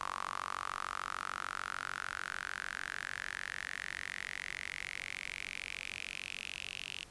sawtooth tone with high-pass filter sweep, 46.73 Hz, F#1, 18 cents sharp, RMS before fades -42 dBFS, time 0-7.05 s, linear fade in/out 0 ms, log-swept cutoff 1100 to 2800 Hz, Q 5.6, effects pink hiss -57 dBFS RMS until 7.1 s + resampled to 24000 Hz

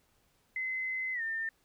sine tone with pitch glide, 2048 to 1803.6 Hz, C7 to A6, -38 to +42 cents, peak -32 dBFS, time 0.56-1.49 s, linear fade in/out 2 ms, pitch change -220 cents, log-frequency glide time 1.13-1.22 s, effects pink hiss -71 dBFS RMS until 1.64 s

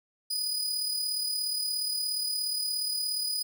sawtooth tone with amplitude modulation, 4963 Hz, D#8, 5 cents flat, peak -24 dBFS, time 0.3-3.43 s, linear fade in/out 10 ms, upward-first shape sine, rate 37 Hz, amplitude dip 40%, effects none

